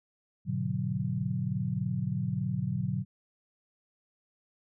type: chord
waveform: sine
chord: G# half-diminished seventh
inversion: none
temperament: equal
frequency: 103.83 / 123.47 / 146.83 / 185 Hz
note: G#2 / B2 / D3 / F#3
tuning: 0 / 0 / 0 / 0 cents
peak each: -37 / -33 / -34 / -33 dBFS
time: 0.45-3.05 s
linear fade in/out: 50 ms
effects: none